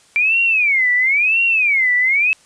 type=tone with vibrato; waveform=sine; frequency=2325 Hz; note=D7; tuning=18 cents flat; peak=-12 dBFS; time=0.16-2.33 s; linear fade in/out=0 ms; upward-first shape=sine; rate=0.98 Hz; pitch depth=290 cents each way; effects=white hiss -51 dBFS RMS until 2.45 s + resampled to 22050 Hz